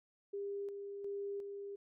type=tone with tremolo; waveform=sine; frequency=401.2 Hz; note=G4; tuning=40 cents sharp; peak=-38 dBFS; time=0.33-1.76 s; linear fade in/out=10 ms; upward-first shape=square; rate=1.4 Hz; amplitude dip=40%; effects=none